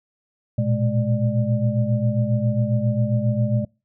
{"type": "tone cluster", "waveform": "sine", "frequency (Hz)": [114.7, 122.1, 210.4, 593], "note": ["A#2", "B2", "G#3", "D5"], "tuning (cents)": [-28, -19, 23, 17], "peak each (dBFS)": [-22, -22, -24, -29], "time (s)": [0.58, 3.65], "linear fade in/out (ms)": 5, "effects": ["noise-tail reverb RT60 0.3 s tail -26 dB re dry"]}